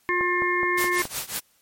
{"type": "harmonic tone", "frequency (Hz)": 355.8, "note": "F4", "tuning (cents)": 32, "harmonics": [1, 3, 5, 6], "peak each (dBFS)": [-26, -26, -26, -26], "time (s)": [0.09, 1.02], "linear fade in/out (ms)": 0}
{"type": "click train", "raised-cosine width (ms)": 1, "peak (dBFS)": -18, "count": 5, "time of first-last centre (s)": [0.21, 1.054], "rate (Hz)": 4.74}
{"type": "noise with tremolo", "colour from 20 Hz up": "white", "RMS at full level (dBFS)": -27, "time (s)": [0.77, 1.4], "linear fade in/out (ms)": 10, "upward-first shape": "triangle", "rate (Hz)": 5.5, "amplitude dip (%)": 95}
{"effects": ["white hiss -63 dBFS RMS until 1.61 s", "MP3 64 kbps"]}